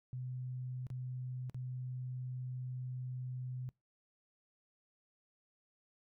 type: tone with dropouts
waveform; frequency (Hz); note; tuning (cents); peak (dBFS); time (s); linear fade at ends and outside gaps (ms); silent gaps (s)
sine; 126.8; B2; +46; -39; 0.13-3.69; 0; 0.868-0.902 / 1.497-1.545
effects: noise-tail reverb RT60 0.2 s tail -24 dB re dry